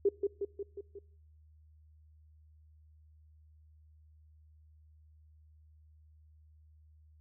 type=tone with echo; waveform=sine; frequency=401 Hz; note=G4; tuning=39 cents sharp; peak=-23 dBFS; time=0.05-0.09 s; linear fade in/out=5 ms; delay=180 ms; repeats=5; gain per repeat=-4 dB; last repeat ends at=0.99 s; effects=noise-tail reverb RT60 0.7 s tail -24 dB re dry + added 77 Hz sine -58 dBFS peak until 7.2 s